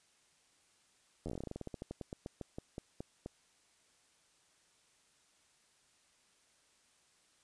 slowing click train, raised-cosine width 2 ms, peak -28 dBFS, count 26, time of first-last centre 1.26-3.261 s, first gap 11 ms, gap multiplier 1.14, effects white hiss -70 dBFS RMS until 7.43 s + resampled to 22050 Hz

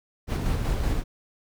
brown noise with tremolo, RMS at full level -24 dBFS, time 0.27-1.04 s, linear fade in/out 50 ms, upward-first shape square, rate 5.3 Hz, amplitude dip 30%, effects none

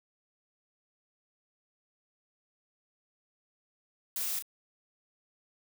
blue noise with echo, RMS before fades -34 dBFS, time 4.16-4.39 s, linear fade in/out 2 ms, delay 34 ms, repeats 1, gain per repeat -7 dB, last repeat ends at 4.424 s, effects none

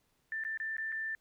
sine tone with dropouts, 1777 Hz, A6, 17 cents sharp, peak -34 dBFS, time 0.32-1.15 s, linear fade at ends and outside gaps 1 ms, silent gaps 0.438-0.449 / 0.574-0.6 / 0.768-0.782 / 0.92-0.924 s, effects pink hiss -75 dBFS RMS until 1.2 s

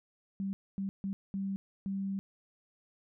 sine tone bursts at uneven times, 195.2 Hz, G3, 7 cents flat, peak -32 dBFS, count 5, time 0.4-0.53 / 0.78-0.89 / 1.04-1.13 / 1.34-1.56 / 1.86-2.19 s, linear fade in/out 0 ms, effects none

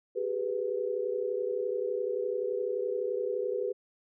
sine tone cluster, 385.2 / 416.9 / 494 Hz, G4 / G#4 / B4, -30 / +7 / 0 cents, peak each -34 / -34 / -32 dBFS, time 0.15-3.73 s, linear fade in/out 20 ms, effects none

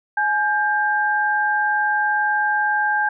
sine tone pair together, 842 / 1589.5 Hz, G#5 / G6, +24 / +24 cents, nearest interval major seventh, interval 1100 cents, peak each -20 / -19 dBFS, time 0.17-3.09 s, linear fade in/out 5 ms, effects none

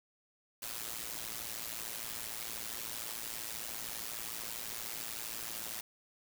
white noise with amplitude modulation, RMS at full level -38 dBFS, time 0.62-5.81 s, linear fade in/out 5 ms, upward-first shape sine, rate 113 Hz, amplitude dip 80%, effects none

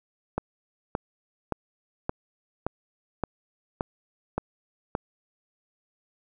click train, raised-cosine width 1 ms, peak -12 dBFS, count 9, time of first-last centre 0.38-4.951 s, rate 1.75 Hz, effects none

